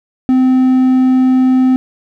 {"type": "tone", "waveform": "triangle", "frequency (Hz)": 257.8, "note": "C4", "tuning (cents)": -26, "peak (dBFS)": -5, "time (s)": [0.29, 1.76], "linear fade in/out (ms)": 0, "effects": []}